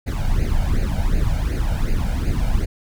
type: noise with flanger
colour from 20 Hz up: brown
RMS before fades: -19 dBFS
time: 0.06-2.66 s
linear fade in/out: 20 ms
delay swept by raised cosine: 0.44 to 1.37 ms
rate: 2.7 Hz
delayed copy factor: +0.8
effects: none